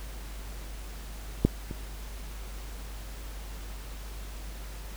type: clicks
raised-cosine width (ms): 3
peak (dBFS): -6 / -23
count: 2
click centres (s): 1.45 / 1.711
effects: added 50 Hz sine -38 dBFS peak until 4.96 s + pink hiss -47 dBFS RMS until 4.96 s